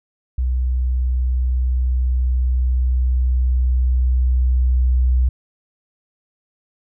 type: tone with level ramp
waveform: sine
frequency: 62.8 Hz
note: B1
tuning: 30 cents sharp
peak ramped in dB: -16 to -12 dBFS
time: 0.38-5.29 s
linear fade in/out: 5 ms
effects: none